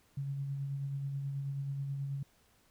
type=tone with tremolo; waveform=sine; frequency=138.8 Hz; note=C#3; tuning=3 cents sharp; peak=-33 dBFS; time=0.17-2.23 s; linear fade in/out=5 ms; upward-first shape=sine; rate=9.3 Hz; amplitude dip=30%; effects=pink hiss -68 dBFS RMS until 2.7 s